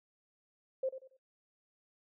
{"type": "tone with echo", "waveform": "sine", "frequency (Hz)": 526, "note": "C5", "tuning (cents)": 9, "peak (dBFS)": -30, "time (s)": [0.83, 0.89], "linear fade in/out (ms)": 5, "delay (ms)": 93, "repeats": 3, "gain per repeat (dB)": -11, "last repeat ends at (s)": 1.169, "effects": ["noise-tail reverb RT60 0.1 s tail -19 dB re dry"]}